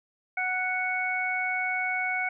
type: harmonic tone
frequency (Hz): 740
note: F#5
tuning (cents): 0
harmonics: 1 / 2 / 3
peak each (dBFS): -32 / -32 / -28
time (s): 0.37-2.29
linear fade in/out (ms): 5
effects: none